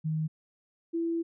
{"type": "tone pair in turn", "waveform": "sine", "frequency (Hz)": [156.9, 333.5], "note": ["D#3", "E4"], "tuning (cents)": [15, 20], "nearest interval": "octave + minor second", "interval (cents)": 1305, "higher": "second", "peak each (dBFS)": -27, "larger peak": "neither", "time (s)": [[0.04, 0.28], [0.93, 1.23]], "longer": "second", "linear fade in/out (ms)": 20, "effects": []}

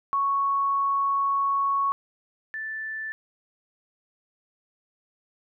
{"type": "tone pair in turn", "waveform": "sine", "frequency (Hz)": [1108.7, 1760], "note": ["C#6", "A6"], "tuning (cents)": [0, 0], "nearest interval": "minor sixth", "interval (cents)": 800, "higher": "second", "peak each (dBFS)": [-21, -30], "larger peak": "first", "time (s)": [[0.13, 1.92], [2.54, 3.12]], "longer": "first", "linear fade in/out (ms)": 0, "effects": []}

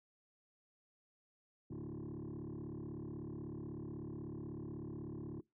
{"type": "tone with frequency modulation", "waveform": "sine", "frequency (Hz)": 230.8, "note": "A#3", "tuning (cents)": -17, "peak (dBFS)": -40, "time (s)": [1.7, 5.41], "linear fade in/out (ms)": 10, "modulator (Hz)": 36.2, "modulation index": 3.7, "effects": ["noise-tail reverb RT60 0.2 s tail -23 dB re dry", "tanh soft clip ceiling -42 dBFS"]}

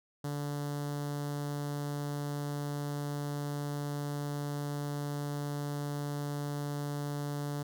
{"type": "tone with notch filter", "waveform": "sawtooth", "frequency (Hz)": 144.9, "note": "D3", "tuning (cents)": -23, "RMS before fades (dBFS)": -36, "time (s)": [0.24, 7.63], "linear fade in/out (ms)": 5, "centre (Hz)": 2400, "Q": 1.1, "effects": []}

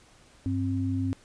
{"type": "tone pair together", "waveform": "sine", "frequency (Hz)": [98.8, 264.6], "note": ["G2", "C4"], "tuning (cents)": [14, 20], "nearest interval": "octave + perfect fourth", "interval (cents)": 1706, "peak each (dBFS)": -28, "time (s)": [0.46, 1.13], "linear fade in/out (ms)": 0, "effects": ["pink hiss -57 dBFS RMS until 1.24 s", "resampled to 22050 Hz"]}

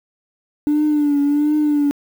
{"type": "tone with vibrato", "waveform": "triangle", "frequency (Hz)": 293.7, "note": "D4", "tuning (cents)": 0, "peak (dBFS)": -10, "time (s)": [0.67, 1.91], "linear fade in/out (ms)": 0, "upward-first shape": "triangle", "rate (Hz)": 1.4, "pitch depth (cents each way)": 61, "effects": ["tanh soft clip ceiling -10 dBFS", "7-bit"]}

